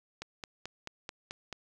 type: click train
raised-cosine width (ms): 0.2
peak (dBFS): -22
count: 7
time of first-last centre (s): 0.22-1.527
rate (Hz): 4.59
effects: none